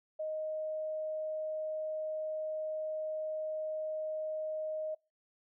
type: tone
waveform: sine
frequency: 623 Hz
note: D#5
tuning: 2 cents sharp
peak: -34 dBFS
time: 0.19-4.95 s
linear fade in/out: 10 ms
effects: noise-tail reverb RT60 0.3 s tail -26 dB re dry